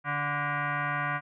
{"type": "tone with frequency modulation", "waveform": "sine", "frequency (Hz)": 146.83, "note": "D3", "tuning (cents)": 0, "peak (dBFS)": -27, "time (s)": [0.04, 1.21], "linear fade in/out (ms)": 50, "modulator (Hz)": 437, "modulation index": 4.2, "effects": []}